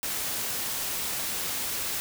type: noise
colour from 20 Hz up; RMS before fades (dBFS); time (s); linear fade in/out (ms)
white; -31; 0.03-2; 0
effects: none